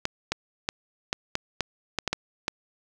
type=clicks; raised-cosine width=0.2 ms; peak=-8 dBFS; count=10; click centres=0.054 / 0.32 / 0.689 / 1.129 / 1.354 / 1.607 / 1.987 / 2.077 / 2.13 / 2.481 s; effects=none